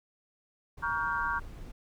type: noise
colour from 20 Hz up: brown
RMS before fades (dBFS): -44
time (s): 0.77-1.72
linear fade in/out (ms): 10
type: chord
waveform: sine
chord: G half-diminished seventh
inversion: first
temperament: just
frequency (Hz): 940.8 / 1128.9 / 1411.2 / 1568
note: Bb5 / Db6 / F6 / G6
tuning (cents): +16 / +31 / +18 / 0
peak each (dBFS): -34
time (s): 0.82-1.4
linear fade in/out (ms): 20
effects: none